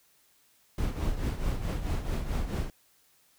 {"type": "noise with tremolo", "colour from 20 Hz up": "brown", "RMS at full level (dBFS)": -27, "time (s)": [0.78, 2.7], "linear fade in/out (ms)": 2, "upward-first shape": "triangle", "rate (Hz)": 4.6, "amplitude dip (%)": 70, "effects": ["white hiss -65 dBFS RMS until 3.38 s"]}